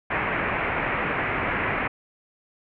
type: low-pass noise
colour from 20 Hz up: white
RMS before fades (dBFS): -26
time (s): 0.1-1.88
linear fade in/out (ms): 10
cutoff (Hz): 2400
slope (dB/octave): 48
effects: none